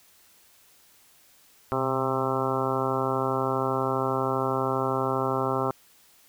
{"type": "harmonic tone with a mistuned harmonic", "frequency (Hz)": 132.5, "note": "C3", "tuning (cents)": 22, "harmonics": [1, 2, 3, 4, 5, 6, 7, 8, 9, 10], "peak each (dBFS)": [-33, -33, -30, -32, -34, -33, -35, -33, -35, -33], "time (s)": [1.72, 5.71], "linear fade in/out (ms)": 0, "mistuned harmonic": 1, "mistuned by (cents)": -70, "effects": ["white hiss -58 dBFS RMS until 6.28 s"]}